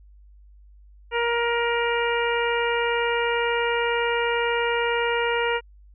harmonic tone, 471 Hz, A#4, 18 cents sharp, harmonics 1 / 2 / 3 / 4 / 5 / 6, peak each -24 / -27 / -29 / -30 / -31 / -32 dBFS, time 1.11-5.61 s, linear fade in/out 50 ms, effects added 50 Hz sine -47 dBFS peak until 5.94 s

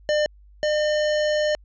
square tone pair in turn, 600 / 604.2 Hz, D5 / D5, +37 / +49 cents, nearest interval unison, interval 12 cents, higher second, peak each -19 / -20 dBFS, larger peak first, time 0.09-0.26 / 0.63-1.55 s, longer second, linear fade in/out 0 ms, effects added 50 Hz sine -47 dBFS peak until 1.64 s + resampled to 16000 Hz

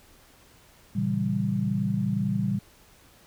sine chord, A# diminished seventh, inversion none, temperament equal, 116.54 / 138.59 / 164.81 / 196 Hz, A#2 / C#3 / E3 / G3, 0 / 0 / 0 / 0 cents, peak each -30 / -31 / -32 / -26 dBFS, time 0.95-2.59 s, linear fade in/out 10 ms, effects pink hiss -56 dBFS RMS until 3.26 s

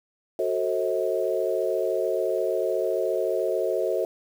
sine chord, F# diminished seventh, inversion none, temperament just, 370 / 444 / 532.8 / 639.4 Hz, F#4 / A4 / C5 / Eb5, 0 / +16 / +31 / +47 cents, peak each -28 dBFS, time 0.39-4.05 s, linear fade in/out 2 ms, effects 8-bit

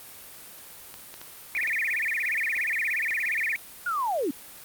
clicks, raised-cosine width 0.2 ms, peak -24 dBFS, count 8, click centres 0.941 / 1.141 / 1.215 / 1.569 / 1.631 / 1.675 / 2.567 / 3.108 s
sine tone with vibrato, 2093 Hz, C7, in tune, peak -24 dBFS, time 1.55-3.56 s, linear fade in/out 0 ms, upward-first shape sine, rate 17 Hz, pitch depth 290 cents each way
sine linear sweep, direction down, 1477 to 246.9 Hz, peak -24 dBFS, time 3.86-4.31 s, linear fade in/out 5 ms
effects white hiss -45 dBFS RMS until 4.64 s + Opus 32 kbps

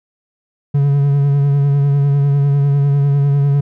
triangle tone with vibrato, 141.3 Hz, C#3, 34 cents sharp, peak -8 dBFS, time 0.74-3.61 s, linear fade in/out 10 ms, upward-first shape sine, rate 10 Hz, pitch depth 28 cents each way, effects none

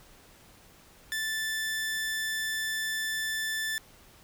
sawtooth tone, 1760 Hz, A6, in tune, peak -26 dBFS, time 1.12-3.78 s, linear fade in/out 0 ms, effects pink hiss -56 dBFS RMS until 4.23 s

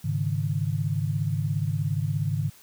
sine chord, Ab suspended fourth, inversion none, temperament equal, 103.83 / 138.59 / 155.56 Hz, Ab2 / Db3 / Eb3, 0 / 0 / 0 cents, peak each -28 dBFS, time 0.04-2.5 s, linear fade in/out 10 ms, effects white hiss -53 dBFS RMS until 2.62 s

